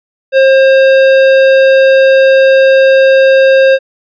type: tone with hard clipping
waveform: sine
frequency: 534 Hz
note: C5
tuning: 35 cents sharp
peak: -5 dBFS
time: 0.32-3.79 s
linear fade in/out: 50 ms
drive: 13 dB
effects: resampled to 11025 Hz